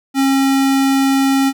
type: tone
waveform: square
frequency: 271 Hz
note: C#4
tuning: 39 cents flat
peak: -12 dBFS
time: 0.14-1.53 s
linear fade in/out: 50 ms
effects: none